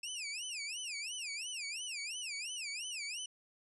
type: tone with vibrato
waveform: 20% pulse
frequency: 2606 Hz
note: E7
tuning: 20 cents flat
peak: -34 dBFS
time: 0.03-3.26 s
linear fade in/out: 5 ms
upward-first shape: sine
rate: 2.9 Hz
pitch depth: 260 cents each way
effects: resampled to 24000 Hz